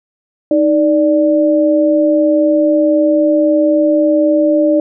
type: tone pair together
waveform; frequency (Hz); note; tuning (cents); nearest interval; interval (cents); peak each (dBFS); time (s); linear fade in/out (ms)
sine; 311.1 / 587.3; D#4 / D5; 0 / 0; major seventh; 1100; -11; 0.51-4.8; 2
effects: none